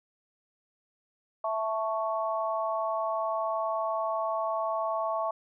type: chord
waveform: sine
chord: A major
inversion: second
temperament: equal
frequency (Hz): 659.3 / 880 / 1108.7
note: E5 / A5 / C#6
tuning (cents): 0 / 0 / 0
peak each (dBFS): -30 / -34 / -32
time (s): 1.44-5.31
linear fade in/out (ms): 5
effects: none